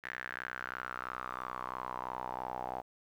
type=tone with band-pass filter sweep; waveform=sawtooth; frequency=63 Hz; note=B1; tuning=35 cents sharp; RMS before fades=-41 dBFS; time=0.03-2.82 s; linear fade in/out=20 ms; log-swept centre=1800 to 770 Hz; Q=5.4; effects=11-bit